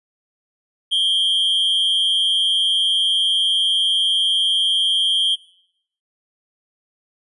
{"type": "tone with amplitude modulation", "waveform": "triangle", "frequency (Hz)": 3200, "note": "G7", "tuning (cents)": 35, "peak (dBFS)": -10, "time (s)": [0.91, 5.36], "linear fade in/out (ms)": 20, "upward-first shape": "sine", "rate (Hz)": 180, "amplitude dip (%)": 70, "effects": ["noise-tail reverb RT60 0.7 s tail -20 dB re dry", "resampled to 24000 Hz"]}